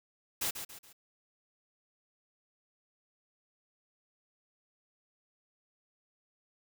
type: noise with echo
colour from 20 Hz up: white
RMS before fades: -33 dBFS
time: 0.41-0.51 s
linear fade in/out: 10 ms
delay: 140 ms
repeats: 3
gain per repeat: -8 dB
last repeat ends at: 0.93 s
effects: none